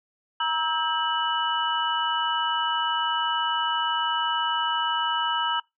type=tone cluster; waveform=sine; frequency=943 / 1302 / 1595 / 2958 Hz; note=A#5 / E6 / G6 / F#7; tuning=+20 / -22 / +30 / -1 cents; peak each=-26 / -28 / -32 / -28 dBFS; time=0.4-5.6 s; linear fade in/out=5 ms; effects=noise-tail reverb RT60 0.2 s tail -25 dB re dry